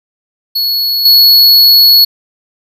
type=tone with level steps; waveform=square; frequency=4372 Hz; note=C#8; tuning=25 cents flat; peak=-11 / -3 dBFS; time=0.55-2.05 s; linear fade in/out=10 ms; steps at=1.05 s; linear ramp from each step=5 ms; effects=none